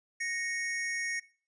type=tone pair together; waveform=square; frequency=1864.7 / 2210 Hz; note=A#6 / C#7; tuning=0 / -6 cents; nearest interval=minor third; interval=294 cents; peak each=-35 / -36 dBFS; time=0.2-1.2 s; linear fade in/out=10 ms; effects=noise-tail reverb RT60 0.4 s tail -17 dB re dry + resampled to 22050 Hz